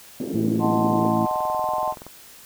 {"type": "band-pass noise", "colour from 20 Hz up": "pink", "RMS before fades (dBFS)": -29, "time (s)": [0.2, 1.1], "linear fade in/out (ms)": 2, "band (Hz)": [210, 410], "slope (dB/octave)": 24}
{"type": "harmonic tone", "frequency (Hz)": 55.2, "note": "A1", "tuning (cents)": 6, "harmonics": [2, 3, 4, 5, 6], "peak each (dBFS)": [-29, -30, -23, -31, -25], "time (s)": [0.34, 1.26], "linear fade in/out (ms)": 5}
{"type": "chord", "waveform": "sine", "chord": "D# diminished seventh", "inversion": "none", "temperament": "equal", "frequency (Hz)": [622.3, 740, 880, 1046.5], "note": ["D#5", "F#5", "A5", "C6"], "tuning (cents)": [0, 0, 0, 0], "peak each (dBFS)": -27, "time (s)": [0.59, 1.95], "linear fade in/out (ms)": 50}
{"type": "click train", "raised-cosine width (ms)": 1, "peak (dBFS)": -24, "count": 20, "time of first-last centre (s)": [1.17, 2.066], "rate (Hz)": 21.2}
{"effects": ["white hiss -46 dBFS RMS until 2.45 s"]}